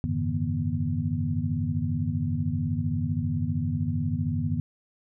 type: tone cluster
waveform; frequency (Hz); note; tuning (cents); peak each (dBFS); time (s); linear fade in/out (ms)
sine; 91.2 / 103.9 / 143.2 / 158.8 / 241.3; F#2 / G#2 / D3 / D#3 / B3; -24 / +1 / -43 / +36 / -40; -31; 0.04-4.6; 0
effects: none